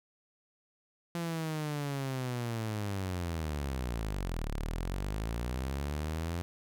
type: linear two-way sweep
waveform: sawtooth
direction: down then up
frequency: 171.7 to 34.82 to 86.9 Hz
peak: -29 dBFS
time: 1.15-6.42 s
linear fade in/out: 0 ms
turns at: 4.51 s
effects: none